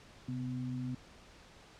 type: tone pair together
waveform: sine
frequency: 129.4 / 251.4 Hz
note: C3 / B3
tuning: -19 / +31 cents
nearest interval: major seventh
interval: 1150 cents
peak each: -38 / -38 dBFS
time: 0.28-0.95 s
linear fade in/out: 5 ms
effects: pink hiss -57 dBFS RMS until 1.79 s + low-pass 6000 Hz 12 dB/octave